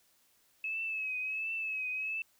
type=tone with vibrato; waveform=sine; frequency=2583 Hz; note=E7; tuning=36 cents flat; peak=-33 dBFS; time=0.64-2.22 s; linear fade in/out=2 ms; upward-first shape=triangle; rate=1.4 Hz; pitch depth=62 cents each way; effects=white hiss -69 dBFS RMS until 2.39 s